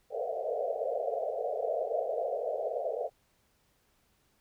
white band-pass noise, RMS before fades -33 dBFS, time 0.1-3.1 s, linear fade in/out 50 ms, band 440 to 710 Hz, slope 96 dB/octave, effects pink hiss -71 dBFS RMS until 4.4 s

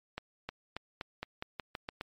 accelerating click train, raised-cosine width 0.3 ms, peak -21 dBFS, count 10, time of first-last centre 0.18-2.011 s, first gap 310 ms, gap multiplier 0.89, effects MP3 64 kbps

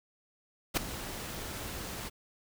pink noise with ADSR envelope, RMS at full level -25 dBFS, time 0.74-2.1 s, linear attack 31 ms, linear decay 7 ms, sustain -15 dB, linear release 25 ms, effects none

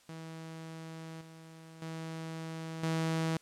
sawtooth tone with level steps, 161.9 Hz, E3, 31 cents flat, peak -39 / -46 / -35 / -26 dBFS, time 0.09-3.37 s, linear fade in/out 2 ms, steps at 1.21 / 1.82 / 2.83 s, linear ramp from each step 2 ms, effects white hiss -64 dBFS RMS until 3.41 s + low-pass 9000 Hz 12 dB/octave

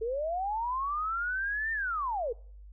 sine linear two-way sweep, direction up then down, 430 to 1820 to 430 Hz, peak -29 dBFS, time 0.01-2.33 s, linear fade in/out 10 ms, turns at 1.72 s, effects noise-tail reverb RT60 0.6 s tail -26 dB re dry + added 50 Hz sine -46 dBFS peak until 2.72 s

